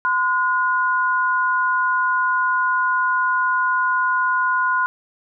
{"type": "tone pair together", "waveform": "sine", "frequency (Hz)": [1024, 1444.1], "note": ["C6", "F#6"], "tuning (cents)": [-38, -42], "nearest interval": "tritone", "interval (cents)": 596, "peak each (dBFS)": -19, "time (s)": [0.05, 4.86], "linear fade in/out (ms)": 0, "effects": []}